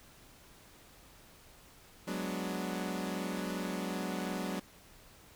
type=chord; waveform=sawtooth; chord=G# half-diminished seventh; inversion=third; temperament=equal; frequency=185 / 207.7 / 246.9 / 293.7 Hz; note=F#3 / G#3 / B3 / D4; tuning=0 / 0 / 0 / 0 cents; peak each=-34 / -37 / -38 / -38 dBFS; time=2.07-4.6 s; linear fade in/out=10 ms; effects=pink hiss -58 dBFS RMS until 5.35 s